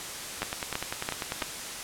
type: two click trains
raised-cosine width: 0.3 ms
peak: -14 / -12 dBFS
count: 11 / 4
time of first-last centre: 0.43-1.42 / 0.42-1.423 s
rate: 10.1 / 2.99 Hz
effects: white hiss -37 dBFS RMS until 1.83 s + low-pass 10000 Hz 12 dB/octave